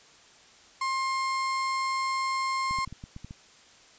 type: tone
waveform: 35% pulse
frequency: 1062 Hz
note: C6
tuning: 25 cents sharp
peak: -25 dBFS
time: 0.81-2.85 s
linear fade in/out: 5 ms
type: clicks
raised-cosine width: 5 ms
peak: -28 dBFS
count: 8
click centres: 2.71 / 2.787 / 2.876 / 2.926 / 3.039 / 3.164 / 3.246 / 3.309 s
effects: white hiss -55 dBFS RMS until 3.98 s + resampled to 16000 Hz